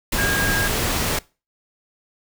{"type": "tone in noise", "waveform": "sine", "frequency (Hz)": 1625, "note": "G#6", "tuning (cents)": -38, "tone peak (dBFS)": -21, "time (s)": [0.18, 0.68], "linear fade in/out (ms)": 5, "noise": "pink", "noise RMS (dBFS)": -22, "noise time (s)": [0.12, 1.19], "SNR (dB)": -2, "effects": ["noise-tail reverb RT60 0.3 s tail -22 dB re dry"]}